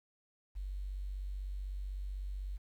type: tone with quantisation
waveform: sine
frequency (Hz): 47.99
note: G1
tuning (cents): -36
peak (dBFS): -37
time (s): 0.55-2.58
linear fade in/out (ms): 20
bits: 11
effects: none